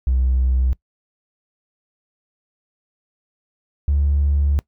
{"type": "tone pair in turn", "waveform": "triangle", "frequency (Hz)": [63.7, 71.5], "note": ["C2", "D2"], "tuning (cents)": [-46, -46], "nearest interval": "major second", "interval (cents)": 200, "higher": "second", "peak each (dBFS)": -11, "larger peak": "neither", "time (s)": [[0.07, 0.73], [3.88, 4.59]], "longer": "second", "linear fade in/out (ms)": 0, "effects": ["noise-tail reverb RT60 0.1 s tail -24 dB re dry", "tanh soft clip ceiling -11 dBFS"]}